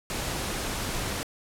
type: noise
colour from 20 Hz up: pink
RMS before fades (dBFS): -31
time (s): 0.1-1.23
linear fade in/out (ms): 0
effects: low-pass 12000 Hz 12 dB/octave